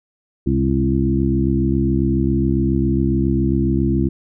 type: harmonic tone with a mistuned harmonic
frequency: 67.3 Hz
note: C2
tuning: 49 cents sharp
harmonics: 1 / 2 / 3 / 4 / 5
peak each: -21 / -21 / -21 / -21 / -21 dBFS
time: 0.46-4.09 s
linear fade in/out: 10 ms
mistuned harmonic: 2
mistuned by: -51 cents
effects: none